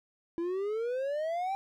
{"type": "exponential sweep", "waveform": "triangle", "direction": "up", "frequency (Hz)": [332, 794], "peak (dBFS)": -28, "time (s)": [0.38, 1.55], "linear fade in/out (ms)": 0, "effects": []}